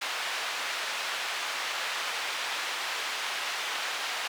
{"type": "band-pass noise", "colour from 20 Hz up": "white", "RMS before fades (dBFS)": -33, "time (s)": [0.01, 4.28], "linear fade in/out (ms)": 10, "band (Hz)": [750, 3200], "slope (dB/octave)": 12, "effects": []}